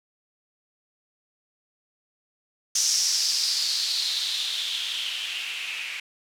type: noise with low-pass filter sweep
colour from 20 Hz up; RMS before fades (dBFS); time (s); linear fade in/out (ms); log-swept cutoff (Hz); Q
violet; -27; 2.75-6; 5; 5900 to 2400; 4.9
effects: none